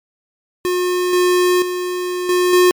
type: tone with level steps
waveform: square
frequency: 360.1 Hz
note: F#4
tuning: 47 cents flat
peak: -16 / -12 / -20 / -13 / -9 dBFS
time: 0.65-2.71 s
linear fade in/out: 0 ms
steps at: 1.13 / 1.62 / 2.29 / 2.53 s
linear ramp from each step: 2 ms
effects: MP3 96 kbps